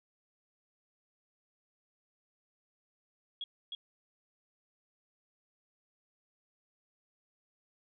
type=tone with echo; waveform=sine; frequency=3322 Hz; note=G#7; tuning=in tune; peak=-36 dBFS; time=3.41-3.44 s; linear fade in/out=2 ms; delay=310 ms; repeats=1; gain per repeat=-2 dB; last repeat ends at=3.75 s; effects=none